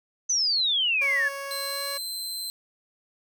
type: exponential sweep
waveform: sine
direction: down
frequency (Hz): 6200 to 1661.2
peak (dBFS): -21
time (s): 0.29-1.29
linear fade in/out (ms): 10
type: tone with pitch glide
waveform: 15% pulse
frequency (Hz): 554.4 to 559.9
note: C#5 to C#5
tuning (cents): 0 to +17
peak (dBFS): -26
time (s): 1.01-1.98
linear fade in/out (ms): 10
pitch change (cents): +17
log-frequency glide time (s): 1.65-1.84
type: tone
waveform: sawtooth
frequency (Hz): 4096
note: C8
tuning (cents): -38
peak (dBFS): -28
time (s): 1.51-2.5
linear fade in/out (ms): 0
effects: none